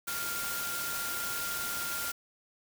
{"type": "tone in noise", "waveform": "sine", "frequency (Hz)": 1398, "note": "F6", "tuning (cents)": 1, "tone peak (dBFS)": -37, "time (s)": [0.07, 2.12], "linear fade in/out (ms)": 10, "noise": "white", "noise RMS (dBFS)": -36, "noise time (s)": [0.07, 2.12], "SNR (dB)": -4, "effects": []}